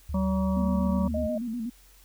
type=tone with pitch glide; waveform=sine; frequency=74.4 to 75.48 Hz; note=D2 to D2; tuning=+23 to +48 cents; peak=-30 dBFS; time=0.09-1.27 s; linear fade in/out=5 ms; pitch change=+25 cents; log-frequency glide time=0.23-1.05 s
type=harmonic tone; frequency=190 Hz; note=F#3; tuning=46 cents sharp; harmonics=1 / 3 / 5 / 6; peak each=-24 / -34 / -38 / -40 dBFS; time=0.14-1.08 s; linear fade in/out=5 ms
type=tone with vibrato; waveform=sine; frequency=232.7 Hz; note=A#3; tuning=3 cents flat; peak=-29 dBFS; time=0.56-1.7 s; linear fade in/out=10 ms; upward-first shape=square; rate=8.2 Hz; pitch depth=79 cents each way
type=tone; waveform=sine; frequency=619 Hz; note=D#5; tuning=9 cents flat; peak=-28 dBFS; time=1.14-1.38 s; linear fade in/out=5 ms
effects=added 46 Hz sine -55 dBFS peak until 2.04 s + white hiss -58 dBFS RMS until 2.04 s